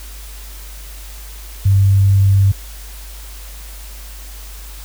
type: tone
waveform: sine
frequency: 98 Hz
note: G2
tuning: in tune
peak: -8 dBFS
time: 1.65-2.52 s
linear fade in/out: 10 ms
effects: added 50 Hz sine -31 dBFS peak until 4.84 s + white hiss -38 dBFS RMS until 4.84 s